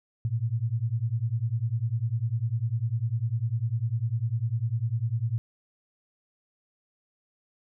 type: beating tone pair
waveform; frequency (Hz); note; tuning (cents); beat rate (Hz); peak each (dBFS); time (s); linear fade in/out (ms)
sine; 110 / 120; A2 / B2; 0 / -49; 10; -28 / -28; 0.25-5.38; 0
effects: none